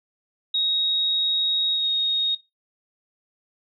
sine tone with pitch glide, 3774 to 3735 Hz, A#7 to A#7, +21 to +3 cents, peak -20 dBFS, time 0.54-2.35 s, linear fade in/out 5 ms, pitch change -18 cents, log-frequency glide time 1.72-1.89 s, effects noise-tail reverb RT60 0.2 s tail -17 dB re dry

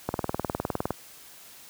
click train, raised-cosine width 1 ms, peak -12 dBFS, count 17, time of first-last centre 0.09-0.906 s, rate 19.6 Hz, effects white hiss -49 dBFS RMS until 1.69 s + high-pass 60 Hz 12 dB/octave

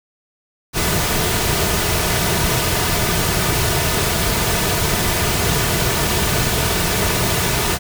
pink noise with comb filter, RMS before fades -18 dBFS, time 0.73-7.79 s, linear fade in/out 50 ms, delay 3.7 ms, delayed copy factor -0.5, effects none

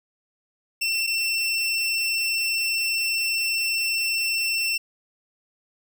25% pulse tone pair in turn, 2695 / 2695 Hz, E7 / E7, +38 / +38 cents, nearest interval unison, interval 0 cents, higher neither, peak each -18 dBFS, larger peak neither, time 0.81-1.07 / 1.07-4.78 s, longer second, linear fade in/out 10 ms, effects none

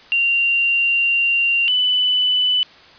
sine tone pair in turn, 2770 / 2993 Hz, F7 / F#7, -15 / +19 cents, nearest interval minor second, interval 134 cents, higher second, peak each -14 dBFS, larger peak neither, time 0.12-1.68 / 1.68-2.63 s, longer first, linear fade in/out 0 ms, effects white hiss -45 dBFS RMS until 2.98 s + resampled to 11025 Hz

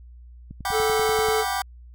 click train, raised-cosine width 5 ms, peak -25 dBFS, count 9, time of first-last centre 0.51-1.287 s, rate 10.3 Hz
sawtooth chord, G major seventh, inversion third, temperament just, 735 / 784 / 980 / 1176 Hz, F#5 / G5 / B5 / D6, -12 / 0 / -14 / +2 cents, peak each -26 / -23 / -27 / -27 dBFS, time 0.65-1.62 s, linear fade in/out 2 ms
square tone, 436.7 Hz, A4, 13 cents flat, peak -22 dBFS, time 0.71-1.45 s, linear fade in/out 50 ms
effects added 60 Hz sine -42 dBFS peak until 1.94 s

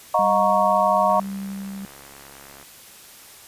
sine chord, D# minor seventh, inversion none, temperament equal with one note detuned, 622.3 / 721 / 932.3 / 1108.7 Hz, D#5 / F#5 / A#5 / C#6, 0 / -45 / 0 / 0 cents, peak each -21 dBFS, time 0.14-1.2 s, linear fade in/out 5 ms
sine tone with tremolo, 196 Hz, G3, in tune, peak -27 dBFS, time 0.19-1.85 s, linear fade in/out 0 ms, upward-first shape triangle, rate 1.1 Hz, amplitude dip 35%
click train, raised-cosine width 0.5 ms, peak -29 dBFS, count 107, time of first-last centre 1.1-2.627 s, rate 69.4 Hz
effects white hiss -45 dBFS RMS until 3.47 s + resampled to 32000 Hz

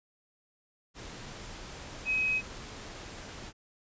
sine tone in noise, 2538 Hz, D#7, 34 cents sharp, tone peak -26 dBFS, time 2.05-2.42 s, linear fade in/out 50 ms, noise pink, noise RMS -44 dBFS, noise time 0.94-3.53 s, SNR +15 dB, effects resampled to 16000 Hz

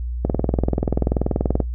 click train, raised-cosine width 2 ms, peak -5 dBFS, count 29, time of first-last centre 0.25-1.603 s, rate 20.7 Hz, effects noise-tail reverb RT60 0.1 s tail -18 dB re dry + added 60 Hz sine -23 dBFS peak until 1.74 s

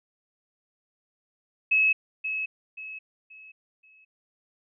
sine tone with echo, 2579 Hz, E7, 39 cents flat, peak -18 dBFS, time 1.71-1.93 s, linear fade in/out 10 ms, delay 530 ms, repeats 4, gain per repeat -9 dB, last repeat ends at 4.05 s, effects none

